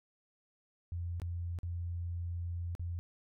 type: tone with dropouts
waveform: sine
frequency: 86.4 Hz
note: F2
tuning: 18 cents flat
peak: -35 dBFS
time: 0.92-2.99 s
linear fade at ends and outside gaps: 0 ms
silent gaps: 1.199-1.218 / 1.588-1.632 / 2.751-2.795 s
effects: none